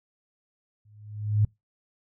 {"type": "tone with exponential growth", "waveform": "sine", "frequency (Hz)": 105.3, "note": "G#2", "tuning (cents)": 24, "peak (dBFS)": -16, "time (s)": [0.85, 1.45], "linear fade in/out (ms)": 5, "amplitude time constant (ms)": 130, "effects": ["noise-tail reverb RT60 0.2 s tail -25 dB re dry"]}